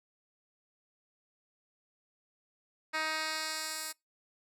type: tone with band-pass filter sweep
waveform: 10% pulse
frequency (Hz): 314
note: D#4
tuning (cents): +16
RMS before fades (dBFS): -36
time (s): 2.93-3.93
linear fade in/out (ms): 20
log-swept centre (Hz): 2400 to 10000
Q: 0.84
effects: noise-tail reverb RT60 0.2 s tail -26 dB re dry